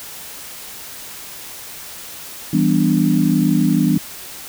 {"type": "chord", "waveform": "sine", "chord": "E minor seventh", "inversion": "none", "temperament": "equal", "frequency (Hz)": [164.81, 196, 246.9, 293.7], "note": ["E3", "G3", "B3", "D4"], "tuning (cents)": [0, 0, 0, 0], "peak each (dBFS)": -18, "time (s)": [2.53, 3.98], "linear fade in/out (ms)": 5, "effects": ["white hiss -34 dBFS RMS until 4.48 s"]}